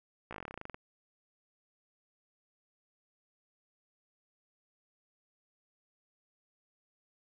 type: slowing click train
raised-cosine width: 0.5 ms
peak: -27 dBFS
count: 16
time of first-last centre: 0.31-0.744 s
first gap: 16 ms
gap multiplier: 1.08
effects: none